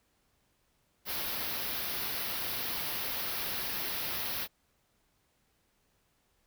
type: band-stop noise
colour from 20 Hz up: white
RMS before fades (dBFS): -35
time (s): 1.05-4.48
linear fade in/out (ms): 50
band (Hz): 5400 to 11000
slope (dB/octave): 48
effects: pink hiss -73 dBFS RMS until 6.46 s